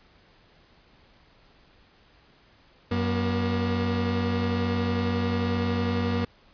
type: tone pair together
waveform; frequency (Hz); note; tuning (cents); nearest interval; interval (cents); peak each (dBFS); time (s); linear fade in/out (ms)
30% pulse; 93.38 / 239; F#2 / A#3; +16 / +43; octave + major third; 1627; -24; 2.91-6.25; 5
effects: pink hiss -58 dBFS RMS until 6.53 s + resampled to 11025 Hz